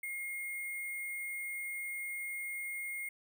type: tone with sample-and-hold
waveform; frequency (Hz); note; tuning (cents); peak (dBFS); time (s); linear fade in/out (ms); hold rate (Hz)
sine; 2142; C7; +40; -37; 0.03-3.09; 5; 11025
effects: none